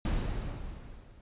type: noise with level ramp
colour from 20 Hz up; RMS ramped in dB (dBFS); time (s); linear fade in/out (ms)
brown; -27 to -54; 0.05-1.21; 2
effects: resampled to 8000 Hz